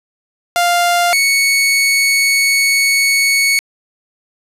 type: tone pair in turn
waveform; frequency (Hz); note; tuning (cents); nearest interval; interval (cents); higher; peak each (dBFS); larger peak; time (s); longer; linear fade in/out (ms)
sawtooth; 698.5 / 2218; F5 / C#7; 0 / 0; octave + minor sixth; 2000; second; -7; neither; 0.56-1.13 / 1.13-3.59; second; 0
effects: resampled to 32000 Hz + 7-bit